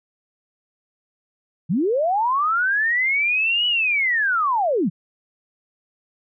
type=linear two-way sweep; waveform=sine; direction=up then down; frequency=140 to 2960 to 140 Hz; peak=-17 dBFS; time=1.69-4.9 s; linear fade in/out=20 ms; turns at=3.67 s; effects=none